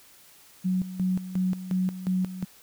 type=tone with tremolo; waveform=sine; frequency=185 Hz; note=F#3; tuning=in tune; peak=-22 dBFS; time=0.64-2.45 s; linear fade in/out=20 ms; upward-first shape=square; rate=2.8 Hz; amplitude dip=75%; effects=white hiss -54 dBFS RMS until 2.62 s